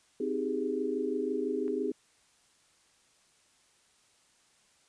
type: chord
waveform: sine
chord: Ab major seventh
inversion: first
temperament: just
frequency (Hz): 259.6 / 311.5 / 389.3 / 415.3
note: C4 / Eb4 / G4 / Ab4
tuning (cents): -13 / +2 / -12 / 0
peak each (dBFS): -35 / -36 / -35 / -33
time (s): 0.2-1.92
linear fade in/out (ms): 5
type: click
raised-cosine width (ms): 0.5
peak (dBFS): -37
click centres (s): 1.68
effects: white hiss -66 dBFS RMS until 4.88 s + resampled to 22050 Hz